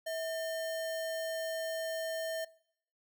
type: tone with sample-and-hold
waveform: sine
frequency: 648 Hz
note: E5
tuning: 30 cents flat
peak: -34 dBFS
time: 0.06-2.45 s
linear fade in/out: 10 ms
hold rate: 2450 Hz
effects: noise-tail reverb RT60 0.7 s tail -22 dB re dry